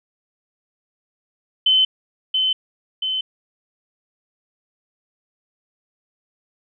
sine tone with echo, 3056 Hz, G7, 45 cents flat, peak -12 dBFS, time 1.66-1.85 s, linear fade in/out 5 ms, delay 680 ms, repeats 2, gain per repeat -4 dB, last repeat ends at 3.21 s, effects none

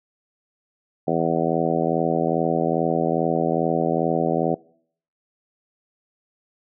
harmonic tone, 82.41 Hz, E2, in tune, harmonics 2 / 3 / 4 / 5 / 6 / 7 / 8 / 9, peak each -27 / -27 / -27 / -27 / -27 / -27 / -27 / -27 dBFS, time 1.07-4.55 s, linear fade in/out 10 ms, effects noise-tail reverb RT60 0.6 s tail -23 dB re dry

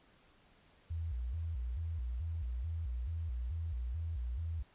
sine tone with vibrato, 70.5 Hz, C#2, 30 cents sharp, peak -35 dBFS, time 0.9-4.63 s, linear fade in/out 10 ms, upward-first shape square, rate 2.3 Hz, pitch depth 270 cents each way, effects pink hiss -66 dBFS RMS until 4.74 s + resampled to 8000 Hz

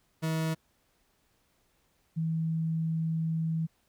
40% pulse / sine tone pair in turn, 160.2 / 161.87 Hz, E3 / E3, -49 / -31 cents, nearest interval unison, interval 18 cents, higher second, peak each -27 dBFS, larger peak neither, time 0.22-0.55 / 2.16-3.67 s, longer second, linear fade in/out 20 ms, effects pink hiss -71 dBFS RMS until 3.88 s

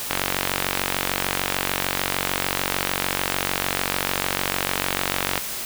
click train, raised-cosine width 0.3 ms, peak -4 dBFS, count 247, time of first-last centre 0.11-5.378 s, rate 46.7 Hz, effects white hiss -30 dBFS RMS until 5.65 s

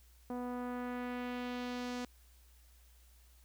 sawtooth tone with low-pass filter sweep, 246.5 Hz, B3, 3 cents flat, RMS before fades -40 dBFS, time 0.3-2.05 s, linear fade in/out 2 ms, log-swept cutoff 880 to 6500 Hz, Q 1.2, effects added 60 Hz sine -60 dBFS peak until 3.44 s + white hiss -68 dBFS RMS until 3.44 s

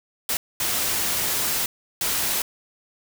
white noise bursts at uneven times, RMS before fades -24 dBFS, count 3, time 0.29-0.37 / 0.6-1.66 / 2.01-2.42 s, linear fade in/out 2 ms, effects none

